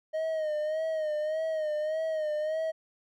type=tone with vibrato; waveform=triangle; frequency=622.3 Hz; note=D#5; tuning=in tune; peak=-26 dBFS; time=0.13-2.72 s; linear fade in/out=20 ms; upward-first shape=sine; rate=1.7 Hz; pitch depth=57 cents each way; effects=none